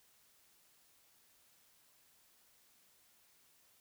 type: silence
effects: white hiss -69 dBFS RMS until 3.8 s